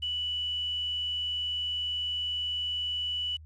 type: tone with quantisation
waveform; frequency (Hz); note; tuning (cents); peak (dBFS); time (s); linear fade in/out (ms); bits
sine; 2960; F#7; 0; -29; 0.02-3.37; 10; 9
effects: added 78 Hz sine -46 dBFS peak until 3.45 s + resampled to 24000 Hz